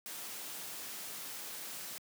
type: noise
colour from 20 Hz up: white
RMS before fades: -44 dBFS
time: 0.06-1.98 s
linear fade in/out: 0 ms
effects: high-pass 150 Hz 12 dB/octave